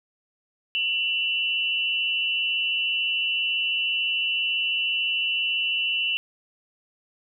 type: tone pair together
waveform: sine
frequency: 2707 / 2945 Hz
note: E7 / F#7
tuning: +45 / -9 cents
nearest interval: minor second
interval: 146 cents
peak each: -25 dBFS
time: 0.75-6.17 s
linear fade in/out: 0 ms
effects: none